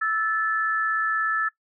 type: tone pair together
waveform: sine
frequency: 1318.5 / 1741.8 Hz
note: E6 / A6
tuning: 0 / -18 cents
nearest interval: perfect fourth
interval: 482 cents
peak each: -24 / -24 dBFS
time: 0.01-1.49 s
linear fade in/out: 10 ms
effects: noise-tail reverb RT60 0.1 s tail -18 dB re dry